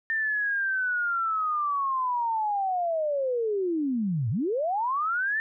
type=linear two-way sweep; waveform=sine; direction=down then up; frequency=1803 to 102.1 to 1803 Hz; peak=-24 dBFS; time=0.1-5.4 s; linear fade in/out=0 ms; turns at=4.3 s; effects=none